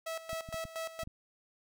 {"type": "tone with tremolo", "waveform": "sawtooth", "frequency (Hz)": 651, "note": "E5", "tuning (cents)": -22, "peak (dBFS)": -32, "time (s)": [0.06, 1.04], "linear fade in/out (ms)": 10, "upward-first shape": "square", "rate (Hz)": 4.3, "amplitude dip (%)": 75}
{"type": "clicks", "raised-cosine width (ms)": 5, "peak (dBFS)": -33, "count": 6, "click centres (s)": [0.331, 0.489, 0.543, 0.653, 1.033, 1.074]}
{"effects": []}